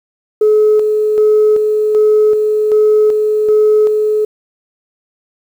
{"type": "tone with tremolo", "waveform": "sine", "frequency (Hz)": 426.9, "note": "G#4", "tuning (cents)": 48, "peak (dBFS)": -5, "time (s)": [0.41, 4.25], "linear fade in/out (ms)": 5, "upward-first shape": "square", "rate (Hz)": 1.3, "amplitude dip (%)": 40, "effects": ["tanh soft clip ceiling -3 dBFS", "7-bit"]}